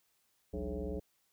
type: tone with frequency modulation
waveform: sine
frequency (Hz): 175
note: F3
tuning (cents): +4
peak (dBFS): -35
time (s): 0.53-1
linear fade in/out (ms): 10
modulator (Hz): 123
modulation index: 3
effects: white hiss -75 dBFS RMS until 1.32 s